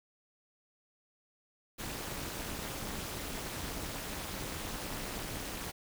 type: noise with amplitude modulation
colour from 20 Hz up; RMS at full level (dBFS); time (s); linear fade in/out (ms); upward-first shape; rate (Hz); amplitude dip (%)
pink; -36; 1.78-5.72; 20; sine; 241; 90
effects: none